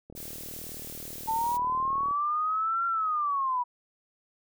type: click train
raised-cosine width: 2 ms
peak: -32 dBFS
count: 79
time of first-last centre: 0.1-2.11 s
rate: 38.8 Hz
type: noise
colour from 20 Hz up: blue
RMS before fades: -41 dBFS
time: 0.15-1.58 s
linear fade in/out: 20 ms
type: linear two-way sweep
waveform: sine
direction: up then down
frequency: 880 to 1378 to 966 Hz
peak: -25 dBFS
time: 1.27-3.64 s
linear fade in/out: 20 ms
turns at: 2.86 s
effects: none